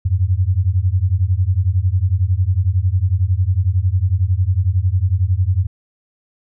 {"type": "beating tone pair", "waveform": "sine", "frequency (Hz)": [87.31, 98.31], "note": ["F2", "G2"], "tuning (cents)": [0, 5], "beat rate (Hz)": 11, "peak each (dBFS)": -16, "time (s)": [0.05, 5.67], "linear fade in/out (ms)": 10, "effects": []}